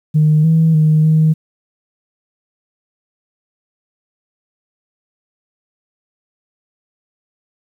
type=tone with pitch steps; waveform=sine; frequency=153.3 / 161.4 / 155 / 157.1 Hz; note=D#3 / E3 / D#3 / D#3; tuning=-25 / -36 / -6 / +17 cents; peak=-7 dBFS; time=0.14-1.34 s; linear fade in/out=20 ms; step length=300 ms; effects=tanh soft clip ceiling -4 dBFS + 8-bit